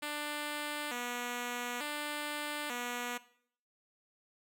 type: tone with vibrato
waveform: 5% pulse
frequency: 268.3 Hz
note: C4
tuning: 44 cents sharp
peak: -25 dBFS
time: 0.02-3.18 s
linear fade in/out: 10 ms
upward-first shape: square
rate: 0.56 Hz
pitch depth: 170 cents each way
effects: noise-tail reverb RT60 0.6 s tail -18 dB re dry